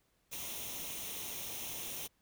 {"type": "noise with comb filter", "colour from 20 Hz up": "white", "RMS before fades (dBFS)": -42, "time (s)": [0.31, 2.08], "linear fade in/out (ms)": 20, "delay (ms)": 0.32, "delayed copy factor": 0.6, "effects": ["pink hiss -75 dBFS RMS until 2.21 s"]}